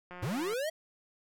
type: click train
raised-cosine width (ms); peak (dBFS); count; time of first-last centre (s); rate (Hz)
0.5; -31; 77; 0.11-0.535; 179
type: linear sweep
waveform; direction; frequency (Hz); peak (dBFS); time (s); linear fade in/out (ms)
square; up; 87.31 to 658; -32; 0.22-0.7; 10
effects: none